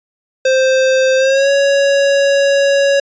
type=tone with pitch glide; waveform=square; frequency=523.3 to 557.6 Hz; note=C5 to C#5; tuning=0 to +10 cents; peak=-10 dBFS; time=0.45-3 s; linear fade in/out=5 ms; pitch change=+110 cents; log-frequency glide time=1.17-1.5 s; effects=resampled to 16000 Hz